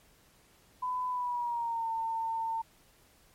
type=tone with pitch glide; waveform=sine; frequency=1003 to 904 Hz; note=B5 to A5; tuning=+26 to +47 cents; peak=-30 dBFS; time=0.82-2.62 s; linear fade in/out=10 ms; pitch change=-179 cents; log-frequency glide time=1.09-1.89 s; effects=pink hiss -63 dBFS RMS until 3.34 s + MP3 64 kbps